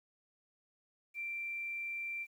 sine tone with quantisation, 2355 Hz, D7, 4 cents sharp, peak -37 dBFS, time 1.14-2.27 s, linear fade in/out 50 ms, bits 11, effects none

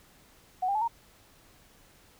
sine tone with pitch steps, 740 / 797.7 / 859.9 / 927 Hz, F#5 / G5 / A5 / A#5, 0 / +30 / -40 / -10 cents, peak -25 dBFS, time 0.62-0.88 s, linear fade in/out 10 ms, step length 65 ms, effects pink hiss -59 dBFS RMS until 2.19 s

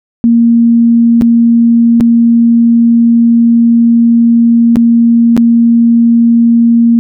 sine tone with dropouts, 233.1 Hz, A#3, in tune, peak -3 dBFS, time 0.24-6.99 s, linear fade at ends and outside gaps 0 ms, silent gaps 1.212-1.22 / 2.001-2.008 / 4.758-4.768 / 5.366-5.376 s, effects none

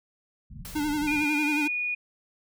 pink low-pass noise, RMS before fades -42 dBFS, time 0.5-1.25 s, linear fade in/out 5 ms, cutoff 230 Hz, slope 96 dB/octave
white noise with exponential decay, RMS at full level -40 dBFS, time 0.65-1.44 s, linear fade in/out 0 ms, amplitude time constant 170 ms
square tone with vibrato, 297.6 Hz, D4, 23 cents sharp, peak -26 dBFS, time 0.75-1.68 s, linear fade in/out 10 ms, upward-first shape sine, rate 11 Hz, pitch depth 54 cents each way
sine tone with pitch glide, 2428 to 2456 Hz, D#7 to D#7, -43 to -23 cents, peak -26 dBFS, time 1.07-1.95 s, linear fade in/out 10 ms, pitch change +20 cents, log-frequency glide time 1.3-1.59 s
effects none

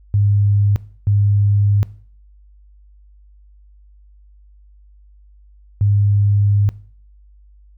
sine tone bursts at uneven times, 101.8 Hz, G#2, 34 cents flat, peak -11 dBFS, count 3, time 0.14-0.76 / 1.07-1.83 / 5.81-6.69 s, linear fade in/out 0 ms, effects noise-tail reverb RT60 0.5 s tail -20 dB re dry + added 50 Hz sine -44 dBFS peak until 7.77 s

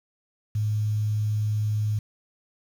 sine tone with quantisation, 106.5 Hz, G#2, 44 cents sharp, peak -22 dBFS, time 0.55-1.99 s, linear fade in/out 5 ms, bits 8, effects none

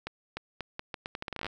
accelerating click train, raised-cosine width 0.3 ms, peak -19 dBFS, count 17, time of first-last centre 0.07-1.466 s, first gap 300 ms, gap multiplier 0.79, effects none

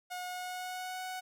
sawtooth tone with pitch glide, 724 to 741.4 Hz, F#5 to F#5, -38 to +3 cents, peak -34 dBFS, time 0.1-1.21 s, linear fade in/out 20 ms, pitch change +41 cents, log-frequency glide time 0.27-1.03 s, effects none

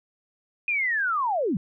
sine linear sweep, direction down, 2489 to 151.8 Hz, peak -22 dBFS, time 0.68-1.57 s, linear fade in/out 2 ms, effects none

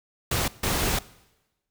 pink noise bursts at uneven times, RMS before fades -25 dBFS, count 2, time 0.31-0.48 / 0.63-0.99 s, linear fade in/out 5 ms, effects noise-tail reverb RT60 1.0 s tail -20 dB re dry

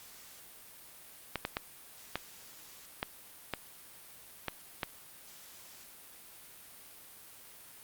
clicks, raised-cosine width 0.3 ms, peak -16 dBFS, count 8, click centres 1.357 / 1.451 / 1.569 / 2.156 / 3.029 / 3.537 / 4.483 / 4.832 s, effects white hiss -53 dBFS RMS until 7.83 s + Opus 48 kbps

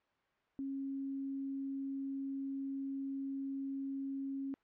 sine tone, 272.6 Hz, C#4, 29 cents flat, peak -37 dBFS, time 0.59-4.54 s, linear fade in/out 0 ms, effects white hiss -75 dBFS RMS until 4.63 s + low-pass 2000 Hz 12 dB/octave

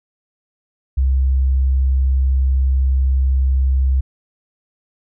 sine tone, 66 Hz, C2, 16 cents sharp, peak -12 dBFS, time 0.97-4.01 s, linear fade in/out 10 ms, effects none

